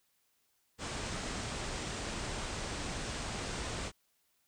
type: low-pass noise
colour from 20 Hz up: pink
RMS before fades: -39 dBFS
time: 0.78-3.92 s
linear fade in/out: 50 ms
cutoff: 9000 Hz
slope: 96 dB/octave
effects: white hiss -75 dBFS RMS until 4.47 s